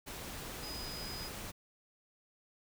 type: tone in noise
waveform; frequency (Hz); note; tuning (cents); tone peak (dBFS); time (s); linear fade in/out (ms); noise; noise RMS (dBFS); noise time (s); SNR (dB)
sine; 4978; D#8; 0; -44; 0.62-1.29; 20; pink; -44; 0.06-1.52; -3
effects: none